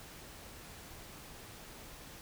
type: silence
effects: pink hiss -51 dBFS RMS until 2.21 s